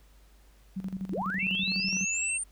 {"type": "tone with tremolo", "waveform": "sine", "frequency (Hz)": 189.7, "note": "F#3", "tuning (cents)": 43, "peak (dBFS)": -30, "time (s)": [0.76, 2.05], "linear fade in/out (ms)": 10, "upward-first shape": "square", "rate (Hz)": 12, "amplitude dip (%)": 75}
{"type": "linear sweep", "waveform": "sine", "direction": "up", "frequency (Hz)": [230.5, 9080], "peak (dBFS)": -30, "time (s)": [1.12, 2.44], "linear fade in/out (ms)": 10}
{"type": "tone with vibrato", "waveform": "sine", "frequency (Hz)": 2669, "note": "E7", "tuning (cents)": 21, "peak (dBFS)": -30, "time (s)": [1.39, 2.38], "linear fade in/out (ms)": 10, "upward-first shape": "sine", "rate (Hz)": 2.3, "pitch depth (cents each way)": 13}
{"effects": ["added 50 Hz sine -55 dBFS peak until 2.51 s", "pink hiss -64 dBFS RMS until 2.51 s"]}